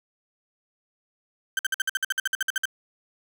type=tone bursts; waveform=35% pulse; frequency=1555 Hz; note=G6; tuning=14 cents flat; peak=-20 dBFS; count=15; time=1.57-2.655 s; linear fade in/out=2 ms; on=21 ms; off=55 ms; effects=none